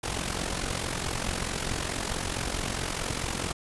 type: noise with amplitude modulation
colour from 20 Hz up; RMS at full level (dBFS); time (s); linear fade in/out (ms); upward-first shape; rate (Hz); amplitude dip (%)
pink; -28; 0.03-3.53; 10; sine; 44.6; 70
effects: resampled to 24000 Hz